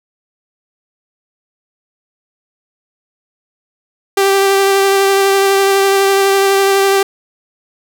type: tone with vibrato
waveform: sawtooth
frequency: 392 Hz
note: G4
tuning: in tune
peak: -5 dBFS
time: 4.17-7.03 s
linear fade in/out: 5 ms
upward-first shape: sine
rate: 12 Hz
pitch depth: 13 cents each way
effects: none